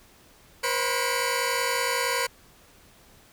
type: tone cluster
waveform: 15% pulse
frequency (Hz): 482.3 / 533 / 1000 / 2281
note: B4 / C5 / B5 / C#7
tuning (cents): -41 / +32 / +21 / +49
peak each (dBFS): -22 / -23 / -25 / -24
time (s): 0.63-2.27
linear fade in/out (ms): 10
effects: pink hiss -55 dBFS RMS until 3.32 s